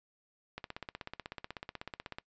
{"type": "click train", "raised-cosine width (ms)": 0.3, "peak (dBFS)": -24, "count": 27, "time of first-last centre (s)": [0.58, 2.185], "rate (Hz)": 16.2, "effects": ["noise-tail reverb RT60 0.1 s tail -22 dB re dry", "resampled to 16000 Hz"]}